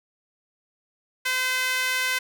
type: tone with high-pass filter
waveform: sawtooth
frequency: 512 Hz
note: C5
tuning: 38 cents flat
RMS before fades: -25 dBFS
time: 1.25-2.19 s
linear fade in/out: 10 ms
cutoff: 1800 Hz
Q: 1.9
effects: none